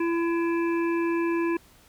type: harmonic tone with a mistuned harmonic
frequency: 337.1 Hz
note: E4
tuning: 39 cents sharp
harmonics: 1 / 3 / 5 / 7 / 8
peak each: -23 / -33 / -37 / -40 / -41 dBFS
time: 0-1.57 s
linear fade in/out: 5 ms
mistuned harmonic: 8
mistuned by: -48 cents
effects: pink hiss -56 dBFS RMS until 1.88 s